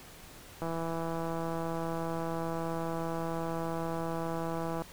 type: click train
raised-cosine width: 1 ms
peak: -22 dBFS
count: 694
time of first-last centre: 0.62-4.82 s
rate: 165 Hz
effects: pink hiss -51 dBFS RMS until 4.92 s